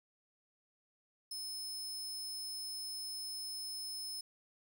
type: tone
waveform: sawtooth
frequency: 5210 Hz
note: E8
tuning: 21 cents flat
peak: -38 dBFS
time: 1.31-4.21 s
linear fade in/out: 5 ms
effects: none